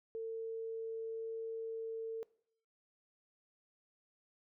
sine tone, 450.1 Hz, A4, 39 cents sharp, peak -38 dBFS, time 0.15-2.23 s, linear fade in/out 0 ms, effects noise-tail reverb RT60 0.6 s tail -21 dB re dry

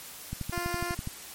click train, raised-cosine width 5 ms, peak -21 dBFS, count 10, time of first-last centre 0.33-1.074 s, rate 12.1 Hz
10% pulse tone, 349.2 Hz, F4, in tune, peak -23 dBFS, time 0.52-0.95 s, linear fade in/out 10 ms
effects white hiss -44 dBFS RMS until 1.34 s + MP3 64 kbps

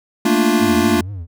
square chord, Bb major seventh, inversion third, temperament equal, 220 / 233.1 / 293.7 / 349.2 Hz, A3 / Bb3 / D4 / F4, 0 / 0 / 0 / 0 cents, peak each -19 dBFS, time 0.25-1.01 s, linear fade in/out 5 ms
triangle tone with vibrato, 92.5 Hz, F#2, in tune, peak -23 dBFS, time 0.59-1.27 s, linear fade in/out 50 ms, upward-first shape triangle, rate 4.3 Hz, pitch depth 220 cents each way
effects none

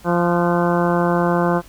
harmonic tone with a mistuned harmonic, 173.8 Hz, F3, 8 cents flat, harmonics 1 / 2 / 3 / 4 / 5 / 6 / 7 / 8 / 9, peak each -19 / -21 / -22 / -24 / -26 / -25 / -29 / -32 / -30 dBFS, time 0.04-1.62 s, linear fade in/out 50 ms, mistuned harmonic 9, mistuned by -50 cents, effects added 50 Hz sine -47 dBFS peak until 1.68 s + pink hiss -47 dBFS RMS until 1.68 s

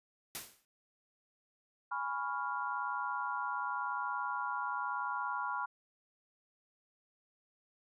white noise with exponential decay, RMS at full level -38 dBFS, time 0.35-0.65 s, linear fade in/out 0 ms, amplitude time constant 64 ms
sine chord, C# dominant seventh, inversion second, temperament equal, 830.6 / 987.8 / 1108.7 / 1396.9 Hz, G#5 / B5 / C#6 / E#6, 0 / 0 / 0 / 0 cents, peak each -42 / -38 / -41 / -39 dBFS, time 1.91-5.66 s, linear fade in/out 10 ms
effects resampled to 32000 Hz

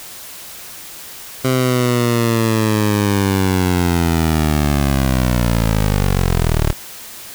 15% pulse linear sweep, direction down, 130.7 to 36.06 Hz, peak -7 dBFS, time 1.44-6.73 s, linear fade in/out 10 ms, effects white hiss -34 dBFS RMS until 7.34 s

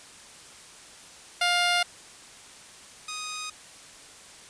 10% pulse tone pair in turn, 705 / 1246.4 Hz, F5 / D#6, +16 / +3 cents, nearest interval minor seventh, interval 987 cents, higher second, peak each -13 / -25 dBFS, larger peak first, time 1.41-1.83 / 3.08-3.5 s, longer neither, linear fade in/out 5 ms, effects white hiss -48 dBFS RMS until 4.49 s + resampled to 22050 Hz

